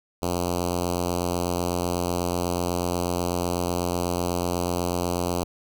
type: tone with notch filter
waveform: 5% pulse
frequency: 88.1 Hz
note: F2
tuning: 16 cents sharp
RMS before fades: -26 dBFS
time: 0.22-5.44 s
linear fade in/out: 5 ms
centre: 1900 Hz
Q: 0.58
effects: none